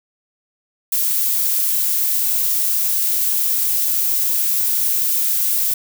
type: noise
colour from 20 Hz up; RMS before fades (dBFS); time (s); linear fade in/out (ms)
violet; -18; 0.92-5.74; 5
effects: none